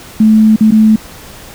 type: tone with dropouts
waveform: sine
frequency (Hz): 217.6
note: A3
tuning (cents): -19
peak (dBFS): -3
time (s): 0.2-0.96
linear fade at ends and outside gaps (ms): 5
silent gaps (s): 0.561-0.607 / 0.709-0.72
effects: pink hiss -33 dBFS RMS until 1.54 s